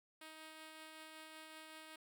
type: tone with tremolo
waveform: 5% pulse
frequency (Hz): 314.7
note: D#4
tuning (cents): +20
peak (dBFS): -40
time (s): 0.21-1.96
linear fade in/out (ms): 5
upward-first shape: triangle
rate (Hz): 5.3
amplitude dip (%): 30
effects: none